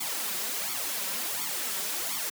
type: noise with flanger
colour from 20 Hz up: white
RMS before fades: -32 dBFS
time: 0-2.3 s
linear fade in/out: 10 ms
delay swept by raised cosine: 0.88 to 5.28 ms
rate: 1.4 Hz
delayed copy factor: +0.85
effects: high-pass 200 Hz 12 dB/octave